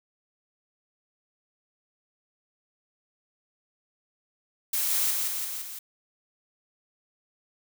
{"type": "noise with echo", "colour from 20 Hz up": "blue", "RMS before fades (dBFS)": -27, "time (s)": [4.73, 5.11], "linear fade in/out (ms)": 5, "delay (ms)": 170, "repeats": 4, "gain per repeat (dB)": -3, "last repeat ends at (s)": 5.79, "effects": []}